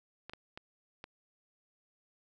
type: clicks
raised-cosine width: 0.3 ms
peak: -28 dBFS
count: 4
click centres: 0.296 / 0.335 / 0.575 / 1.041 s
effects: none